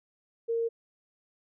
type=tone; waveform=sine; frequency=460.9 Hz; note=A#4; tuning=20 cents flat; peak=-26 dBFS; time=0.48-0.69 s; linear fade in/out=20 ms; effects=none